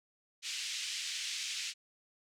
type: band-pass noise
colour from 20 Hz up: pink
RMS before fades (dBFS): -39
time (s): 0.42-1.74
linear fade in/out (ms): 50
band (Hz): 2400 to 7300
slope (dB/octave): 24
effects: none